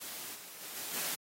white noise with level steps, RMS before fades -43 / -49 / -45 / -41 / -36 dBFS, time 0-1.16 s, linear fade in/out 20 ms, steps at 0.34 / 0.6 / 0.75 / 0.93 s, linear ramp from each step 20 ms, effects high-pass 150 Hz 12 dB/octave + AAC 48 kbps

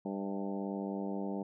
harmonic tone with a mistuned harmonic, 98.7 Hz, G2, 12 cents sharp, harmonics 2 / 3 / 4 / 5 / 6 / 7 / 8 / 9, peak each -37 / -41 / -43 / -45 / -47 / -48 / -49 / -50 dBFS, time 0.05-1.43 s, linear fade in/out 5 ms, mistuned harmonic 7, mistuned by -37 cents, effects none

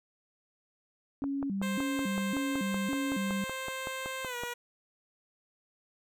sine tone with vibrato, 233.2 Hz, A#3, 1 cent sharp, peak -30 dBFS, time 1.22-3.44 s, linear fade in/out 0 ms, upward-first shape square, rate 1.8 Hz, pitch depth 300 cents each way
click train, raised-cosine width 1 ms, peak -24 dBFS, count 18, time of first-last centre 1.24-4.435 s, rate 5.32 Hz
10% pulse tone with pitch glide, 525 to 481.4 Hz, C5 to B4, +6 to -44 cents, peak -27 dBFS, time 1.62-4.54 s, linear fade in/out 10 ms, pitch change -150 cents, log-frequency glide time 4.24-4.36 s
effects none

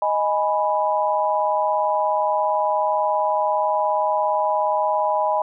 sine chord, G# minor, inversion second, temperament equal, 622.3 / 830.6 / 987.8 Hz, D#5 / G#5 / B5, 0 / 0 / 0 cents, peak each -22 dBFS, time 0.02-5.42 s, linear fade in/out 2 ms, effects none

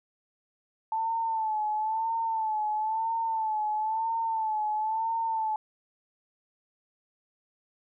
sine tone with vibrato, 880 Hz, A5, in tune, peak -26 dBFS, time 0.92-5.56 s, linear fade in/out 2 ms, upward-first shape sine, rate 1 Hz, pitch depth 60 cents each way, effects none

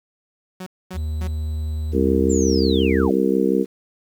sawtooth tone bursts, 185 Hz, F#3, in tune, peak -26 dBFS, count 3, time 0.6-1.275 s, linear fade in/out 5 ms, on 65 ms, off 240 ms
triangle tone, 77.6 Hz, D#2, 4 cents flat, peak -20 dBFS, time 0.93-3.11 s, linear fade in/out 50 ms
harmonic tone, 65.6 Hz, C2, 5 cents sharp, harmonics 3 / 4 / 5 / 6 / 7, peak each -22 / -22 / -22 / -22 / -22 dBFS, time 1.92-3.66 s, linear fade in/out 50 ms
sine linear sweep, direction down, 7459 to 220 Hz, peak -27 dBFS, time 2.29-3.15 s, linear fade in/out 20 ms
effects 8-bit

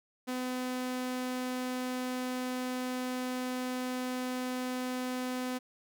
sawtooth tone, 253 Hz, B3, 42 cents sharp, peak -29 dBFS, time 0.27-5.59 s, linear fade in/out 20 ms, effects none

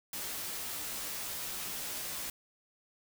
white noise with comb filter, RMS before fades -39 dBFS, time 0.13-2.3 s, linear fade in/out 2 ms, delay 15 ms, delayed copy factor -0.85, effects none

